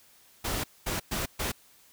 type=noise bursts at uneven times; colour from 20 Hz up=pink; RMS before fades=-31 dBFS; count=4; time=0.44-0.64 / 0.86-1 / 1.11-1.26 / 1.39-1.52 s; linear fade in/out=10 ms; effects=white hiss -59 dBFS RMS until 1.92 s